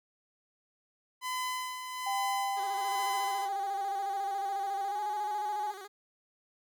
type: tone with tremolo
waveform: sawtooth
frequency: 1013 Hz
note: B5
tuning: 44 cents sharp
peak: -28 dBFS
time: 1.21-3.49 s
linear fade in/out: 50 ms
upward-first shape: sine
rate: 1.2 Hz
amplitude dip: 55%
type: tone with pitch glide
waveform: sine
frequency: 792 to 838.1 Hz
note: G5 to G#5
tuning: +18 to +16 cents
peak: -31 dBFS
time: 2.06-5.72 s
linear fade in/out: 10 ms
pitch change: +98 cents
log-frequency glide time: 4.87-4.99 s
type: tone with vibrato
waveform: 15% pulse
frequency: 394.1 Hz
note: G4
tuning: 9 cents sharp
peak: -37 dBFS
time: 2.56-5.88 s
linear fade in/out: 20 ms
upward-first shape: square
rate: 14 Hz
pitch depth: 71 cents each way
effects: none